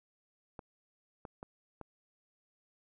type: clicks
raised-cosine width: 1 ms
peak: -30 dBFS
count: 4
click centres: 0.592 / 1.252 / 1.429 / 1.813 s
effects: none